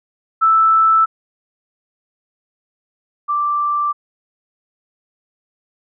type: tone pair in turn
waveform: sine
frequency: 1318.5 / 1174.6 Hz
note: E6 / D6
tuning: 0 / 0 cents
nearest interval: major second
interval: 200 cents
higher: first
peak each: -9 / -15 dBFS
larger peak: first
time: 0.41-1.06 / 3.28-3.93 s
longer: neither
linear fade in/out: 20 ms
effects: none